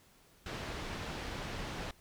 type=low-pass noise; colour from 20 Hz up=pink; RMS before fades=-41 dBFS; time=0.46-1.91 s; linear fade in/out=2 ms; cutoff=4300 Hz; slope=12 dB/octave; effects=pink hiss -64 dBFS RMS until 2 s